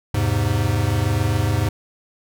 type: chord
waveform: square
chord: E augmented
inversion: none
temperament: equal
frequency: 82.41 / 103.83 / 130.81 Hz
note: E2 / G#2 / B#2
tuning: 0 / 0 / 0 cents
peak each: -25 / -20 / -25 dBFS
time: 0.14-1.69 s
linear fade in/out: 5 ms
effects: none